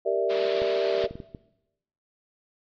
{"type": "chord", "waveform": "sine", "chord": "E half-diminished seventh", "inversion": "first", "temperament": "equal", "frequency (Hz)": [392, 466.2, 587.3, 659.3], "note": ["G4", "Bb4", "D5", "E5"], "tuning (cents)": [0, 0, 0, 0], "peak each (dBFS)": -27, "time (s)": [0.05, 1.08], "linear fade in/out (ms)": 20}
{"type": "band-pass noise", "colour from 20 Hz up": "white", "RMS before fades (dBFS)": -37, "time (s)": [0.29, 1.07], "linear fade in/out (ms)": 20, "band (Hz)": [170, 4400], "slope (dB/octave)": 48}
{"type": "clicks", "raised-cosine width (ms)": 3, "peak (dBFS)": -24, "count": 6, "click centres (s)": [0.619, 1.041, 1.11, 1.155, 1.202, 1.348]}
{"effects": ["noise-tail reverb RT60 0.9 s tail -19 dB re dry", "MP3 48 kbps"]}